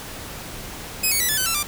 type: tone with pitch steps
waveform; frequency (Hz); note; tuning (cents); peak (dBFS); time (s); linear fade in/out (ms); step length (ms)
5% pulse; 2533 / 2231 / 1964.5 / 1730.1 / 1523.6 / 1341.8 / 1181.7; D#7 / C#7 / B6 / A6 / G6 / E6 / D6; +30 / +11 / -10 / -30 / -50 / +30 / +10; -9; 1.03-1.632; 10; 86
effects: pink hiss -35 dBFS RMS until 1.67 s